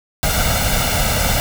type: noise with comb filter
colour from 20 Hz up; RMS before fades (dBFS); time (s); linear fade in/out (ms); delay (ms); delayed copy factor
pink; -17; 0.23-1.4; 0; 1.4; +0.75
effects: none